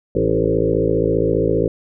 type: harmonic tone with a mistuned harmonic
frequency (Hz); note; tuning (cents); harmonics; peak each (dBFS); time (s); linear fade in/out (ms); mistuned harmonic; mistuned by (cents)
55; A1; 0; 1 / 2 / 3 / 5 / 6 / 7 / 8 / 9 / 10; -27 / -25 / -24 / -25 / -23 / -22 / -21 / -21 / -27; 0.15-1.68; 5; 7; +30
effects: none